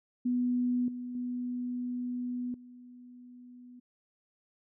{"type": "tone with level steps", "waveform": "sine", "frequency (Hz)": 246.8, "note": "B3", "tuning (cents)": -1, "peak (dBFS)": [-26, -36, -32, -48], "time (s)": [0.25, 3.8], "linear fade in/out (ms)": 10, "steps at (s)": [0.88, 1.15, 2.54], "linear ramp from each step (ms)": 2, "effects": []}